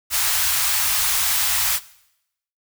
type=band-stop noise; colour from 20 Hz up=white; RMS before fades=-20 dBFS; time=0.1-1.8 s; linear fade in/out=50 ms; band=100 to 800 Hz; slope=24 dB/octave; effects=noise-tail reverb RT60 0.8 s tail -19 dB re dry